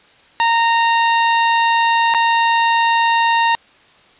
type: tone with dropouts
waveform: sawtooth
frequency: 924 Hz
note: A#5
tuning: 16 cents flat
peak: -8 dBFS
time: 0.4-3.55 s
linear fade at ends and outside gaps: 0 ms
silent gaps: 2.139-2.147 s
effects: white hiss -49 dBFS RMS until 4.19 s + resampled to 8000 Hz